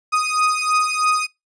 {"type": "beating tone pair", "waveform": "35% pulse", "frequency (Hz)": [1244.5, 1247.6], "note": ["D#6", "D#6"], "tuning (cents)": [0, 4], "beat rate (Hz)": 3.1, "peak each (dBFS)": -18, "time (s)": [0.12, 1.27], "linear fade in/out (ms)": 20, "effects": ["noise-tail reverb RT60 0.2 s tail -24 dB re dry", "resampled to 22050 Hz"]}